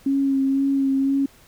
sine tone with vibrato, 272.5 Hz, C#4, 29 cents flat, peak -17 dBFS, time 0.06-1.26 s, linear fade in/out 5 ms, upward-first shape sine, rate 2 Hz, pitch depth 20 cents each way, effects pink hiss -52 dBFS RMS until 1.47 s

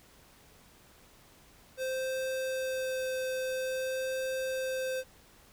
square tone with vibrato, 520 Hz, C5, 11 cents flat, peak -32 dBFS, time 1.77-5.04 s, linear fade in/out 50 ms, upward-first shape sine, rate 0.49 Hz, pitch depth 9 cents each way, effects pink hiss -59 dBFS RMS until 5.52 s

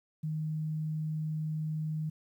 sine tone, 155.56 Hz, D#3, in tune, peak -31 dBFS, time 0.23-2.1 s, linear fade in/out 10 ms, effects 11-bit

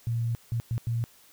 sine tone bursts at uneven times, 116.54 Hz, A#2, in tune, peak -25 dBFS, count 4, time 0.07-0.35 / 0.52-0.6 / 0.71-0.78 / 0.87-1.04 s, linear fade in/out 0 ms, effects white hiss -57 dBFS RMS until 1.32 s

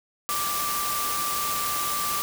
sine tone in noise, 1174.7 Hz, D6, in tune, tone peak -28 dBFS, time 0.29-2.22 s, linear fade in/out 0 ms, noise white, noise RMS -29 dBFS, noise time 0.29-2.22 s, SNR -2 dB, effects none

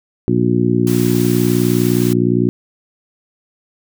harmonic tone, 59.8 Hz, A#1, 45 cents sharp, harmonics 2 / 3 / 4 / 5 / 6, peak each -18 / -18 / -18 / -18 / -18 dBFS, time 0.28-2.49 s, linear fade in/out 0 ms
white noise, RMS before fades -28 dBFS, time 0.87-2.13 s, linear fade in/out 0 ms
effects none

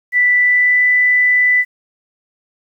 sine tone with pitch glide, 1975.5 to 1989.2 Hz, B6 to B6, 0 to +12 cents, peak -9 dBFS, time 0.12-1.65 s, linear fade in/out 50 ms, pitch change +12 cents, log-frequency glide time 0.34-0.84 s, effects 8-bit

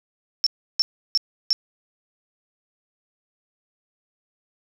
sine tone bursts, 5400 Hz, E8, 41 cents sharp, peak -15 dBFS, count 4, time 0.44-1.53 s, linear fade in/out 0 ms, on 25 ms, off 330 ms, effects none

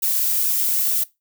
violet noise with flanger, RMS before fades -20 dBFS, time 0.02-1.04 s, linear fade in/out 10 ms, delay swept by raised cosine 0.94 to 3.34 ms, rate 2.2 Hz, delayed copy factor -0.65, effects noise-tail reverb RT60 0.2 s tail -19 dB re dry

